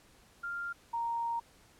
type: tone pair in turn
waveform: sine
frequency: 1395 / 931.1 Hz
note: F6 / A#5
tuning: -2 / -2 cents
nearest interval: perfect fifth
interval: 700 cents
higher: first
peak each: -35 / -31 dBFS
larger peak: second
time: 0.43-0.73 / 0.93-1.4 s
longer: second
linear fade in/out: 10 ms
effects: pink hiss -62 dBFS RMS until 1.79 s + low-pass 12000 Hz 12 dB/octave